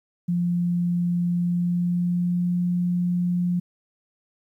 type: tone with pitch glide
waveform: sine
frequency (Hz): 174.61 to 176.84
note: F3 to F3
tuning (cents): 0 to +22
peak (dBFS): -20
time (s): 0.28-3.6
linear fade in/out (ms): 10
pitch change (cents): +22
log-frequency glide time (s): 1.34-2.61
effects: 10-bit